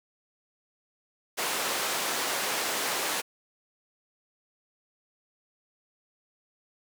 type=band-pass noise; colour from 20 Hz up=pink; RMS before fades=-30 dBFS; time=1.37-3.22 s; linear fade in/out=20 ms; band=490 to 15000 Hz; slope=12 dB/octave; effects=none